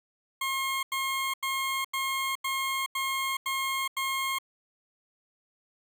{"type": "tone bursts", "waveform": "20% pulse", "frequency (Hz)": 1074, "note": "C6", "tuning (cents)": 45, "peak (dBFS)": -23, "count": 8, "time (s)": [0.41, 4.386], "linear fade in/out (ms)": 5, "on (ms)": 420, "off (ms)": 88, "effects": []}